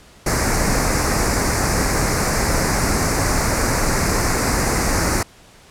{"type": "band-stop noise", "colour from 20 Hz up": "pink", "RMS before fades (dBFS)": -18, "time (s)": [0.26, 5.23], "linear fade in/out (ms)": 5, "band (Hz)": [2300, 4600], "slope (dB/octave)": 48, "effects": ["pink hiss -47 dBFS RMS until 5.7 s", "low-pass 10000 Hz 12 dB/octave"]}